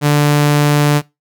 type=tone; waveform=sawtooth; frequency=146.83 Hz; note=D3; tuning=in tune; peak=-5 dBFS; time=0.01-1.02 s; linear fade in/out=50 ms; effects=noise-tail reverb RT60 0.2 s tail -21 dB re dry